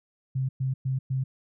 sine tone bursts, 131.8 Hz, C3, 13 cents sharp, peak -24 dBFS, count 4, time 0.35-1.24 s, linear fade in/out 10 ms, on 140 ms, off 110 ms, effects none

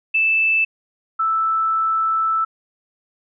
sine tone pair in turn, 2637 / 1318.5 Hz, E7 / E6, 0 / 0 cents, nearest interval octave, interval 1200 cents, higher first, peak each -14 / -16 dBFS, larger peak first, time 0.14-0.65 / 1.19-2.45 s, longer second, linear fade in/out 10 ms, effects none

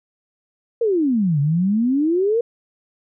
sine exponential two-way sweep, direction down then up, 482.8 to 138.59 to 482.8 Hz, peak -15 dBFS, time 0.81-2.41 s, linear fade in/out 5 ms, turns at 1.4 s, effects none

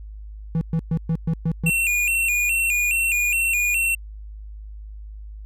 triangle tone bursts, 163.3 Hz, E3, 16 cents flat, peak -16 dBFS, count 7, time 0.55-1.697 s, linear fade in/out 0 ms, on 61 ms, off 120 ms
square tone with vibrato, 2573 Hz, E7, 43 cents flat, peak -19 dBFS, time 1.66-3.95 s, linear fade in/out 5 ms, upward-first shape square, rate 2.4 Hz, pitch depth 92 cents each way
effects added 52 Hz sine -34 dBFS peak until 5.45 s

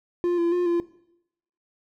triangle tone with pitch steps, 350.4 / 340.7 / 354.5 / 343.6 Hz, F4 / F4 / F4 / F4, +6 / -43 / +26 / -28 cents, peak -18 dBFS, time 0.24-0.8 s, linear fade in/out 0 ms, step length 140 ms, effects noise-tail reverb RT60 0.8 s tail -18 dB re dry

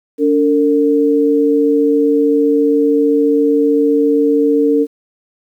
sine tone pair together, 287.6 / 453.8 Hz, D4 / A#4, -36 / -47 cents, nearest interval minor sixth, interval 789 cents, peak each -12 dBFS, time 0.18-4.87 s, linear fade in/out 50 ms, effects 8-bit

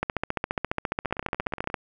two click trains, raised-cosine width 0.5 ms, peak -10 / -22 dBFS, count 26 / 12, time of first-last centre 0.03-1.742 / 1.05-1.701 s, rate 14.6 / 16.9 Hz, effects none

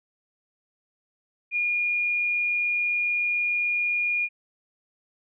sine tone, 2429 Hz, D#7, 42 cents flat, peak -22 dBFS, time 1.51-4.29 s, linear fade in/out 50 ms, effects none

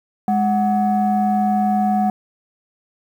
sine tone pair together, 207.7 / 740.2 Hz, G#3 / F#5, 0 / 0 cents, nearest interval octave + minor seventh, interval 2200 cents, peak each -16 dBFS, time 0.28-2.1 s, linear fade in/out 2 ms, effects tanh soft clip ceiling -10 dBFS + 8-bit

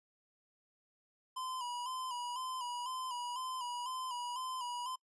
square tone with vibrato, 999 Hz, B5, 20 cents sharp, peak -39 dBFS, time 1.36-4.96 s, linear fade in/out 10 ms, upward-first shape square, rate 2 Hz, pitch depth 52 cents each way, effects noise-tail reverb RT60 0.1 s tail -25 dB re dry + resampled to 24000 Hz

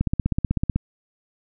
click train, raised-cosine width 5 ms, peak -8 dBFS, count 13, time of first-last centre 0.01-0.76 s, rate 16 Hz, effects none

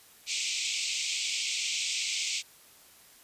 pink band-pass noise, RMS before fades -32 dBFS, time 0.26-2.43 s, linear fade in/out 50 ms, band 2200 to 8200 Hz, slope 96 dB/octave, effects white hiss -56 dBFS RMS until 3.23 s + resampled to 32000 Hz

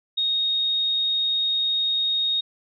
sine tone, 3729 Hz, A#7, in tune, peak -20 dBFS, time 0.17-2.41 s, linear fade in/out 10 ms, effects none

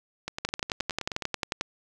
two click trains, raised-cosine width 0.2 ms, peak -15 / -10 dBFS, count 10 / 14, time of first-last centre 0.28-1.222 / 0.45-1.611 s, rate 9.55 / 11.2 Hz, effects none

